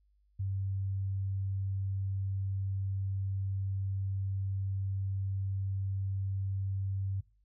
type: tone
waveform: sine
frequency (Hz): 97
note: G2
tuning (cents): -18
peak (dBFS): -31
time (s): 0.39-7.21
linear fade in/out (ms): 10
effects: noise-tail reverb RT60 0.3 s tail -20 dB re dry + added 50 Hz sine -66 dBFS peak until 7.44 s